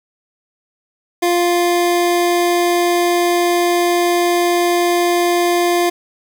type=tone; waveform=25% pulse; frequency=349.2 Hz; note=F4; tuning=in tune; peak=-9 dBFS; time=1.22-5.9 s; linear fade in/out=10 ms; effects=7-bit